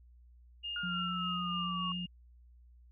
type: tone with tremolo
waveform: sine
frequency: 2830 Hz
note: F7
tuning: 22 cents sharp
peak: -36 dBFS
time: 0.63-2.07 s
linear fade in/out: 20 ms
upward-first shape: sine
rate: 3.4 Hz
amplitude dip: 40%
type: exponential sweep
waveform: sine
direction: down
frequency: 1438 to 1108.7 Hz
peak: -36 dBFS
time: 0.76-1.92 s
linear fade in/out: 2 ms
type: tone with vibrato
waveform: sine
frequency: 177.5 Hz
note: F3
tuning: 28 cents sharp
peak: -37 dBFS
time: 0.83-2.06 s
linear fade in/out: 5 ms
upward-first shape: sine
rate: 7.2 Hz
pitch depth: 12 cents each way
effects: added 60 Hz sine -56 dBFS peak until 2.91 s